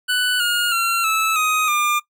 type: tone with pitch steps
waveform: 25% pulse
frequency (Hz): 1490 / 1426.8 / 1366.3 / 1308.4 / 1252.9 / 1199.8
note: F#6 / F6 / F6 / E6 / D#6 / D6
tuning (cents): +12 / +37 / -38 / -13 / +12 / +37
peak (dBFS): -13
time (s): 0.08-2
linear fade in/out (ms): 20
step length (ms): 320
effects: noise-tail reverb RT60 0.1 s tail -19 dB re dry